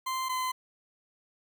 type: tone pair in turn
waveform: 40% pulse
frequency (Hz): 1041 / 1024.9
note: C6 / C6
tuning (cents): -9 / -36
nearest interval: unison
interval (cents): 27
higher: first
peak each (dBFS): -29 / -28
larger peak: second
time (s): 0.06-0.29 / 0.29-0.52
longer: neither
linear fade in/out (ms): 10
effects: 10-bit